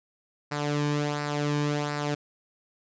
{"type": "tone with flanger", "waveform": "sawtooth", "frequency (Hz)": 146.9, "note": "D3", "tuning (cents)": 1, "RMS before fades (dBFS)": -28, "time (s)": [0.51, 2.15], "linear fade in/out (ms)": 10, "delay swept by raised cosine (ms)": [0.3, 1.5], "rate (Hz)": 1.4, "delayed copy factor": -0.6, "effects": ["resampled to 16000 Hz"]}